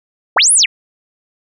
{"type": "linear two-way sweep", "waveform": "sine", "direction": "up then down", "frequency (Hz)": [215.3, 10900, 1702], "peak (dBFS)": -7, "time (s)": [0.36, 0.66], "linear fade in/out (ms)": 10, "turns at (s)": 0.53, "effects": []}